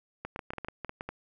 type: clicks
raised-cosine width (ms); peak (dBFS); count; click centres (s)
0.5; -21; 12; 0.25 / 0.361 / 0.392 / 0.505 / 0.535 / 0.583 / 0.647 / 0.685 / 0.847 / 0.894 / 1.009 / 1.09
effects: none